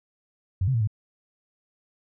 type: tone with pitch steps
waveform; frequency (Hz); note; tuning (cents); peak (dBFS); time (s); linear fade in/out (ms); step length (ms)
sine; 93.7 / 132.2 / 114.8 / 106.1; F#2 / C3 / A#2 / G#2; +22 / +18 / -26 / +38; -20; 0.61-0.874; 5; 66
effects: none